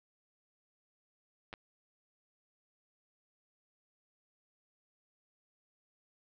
clicks, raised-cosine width 0.3 ms, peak -29 / -27 dBFS, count 2, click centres 1.529 / 1.538 s, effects low-pass 5000 Hz 12 dB/octave

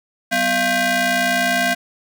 sawtooth ring-modulated tone, 440 Hz, A4, in tune, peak -9 dBFS, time 0.31-1.75 s, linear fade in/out 20 ms, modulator 1130 Hz, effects none

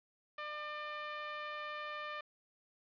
10% pulse tone with band-pass filter, 599 Hz, D5, 34 cents sharp, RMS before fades -43 dBFS, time 0.38-2.21 s, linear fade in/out 5 ms, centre 1200 Hz, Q 0.94, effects resampled to 11025 Hz + 10-bit

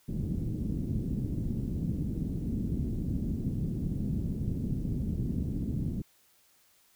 white low-pass noise, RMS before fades -32 dBFS, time 0.08-6.02 s, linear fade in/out 5 ms, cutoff 240 Hz, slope 24 dB/octave, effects white hiss -65 dBFS RMS until 6.95 s

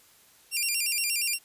10% pulse tone with vibrato, 2569 Hz, E7, 45 cents flat, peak -17 dBFS, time 0.51-1.39 s, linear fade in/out 50 ms, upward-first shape square, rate 8.5 Hz, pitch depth 120 cents each way, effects white hiss -58 dBFS RMS until 1.44 s + resampled to 32000 Hz

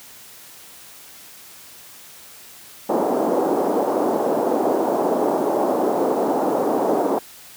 pink band-pass noise, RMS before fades -20 dBFS, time 2.89-7.19 s, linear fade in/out 5 ms, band 280 to 850 Hz, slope 24 dB/octave, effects white hiss -43 dBFS RMS until 7.56 s + high-pass 60 Hz 12 dB/octave

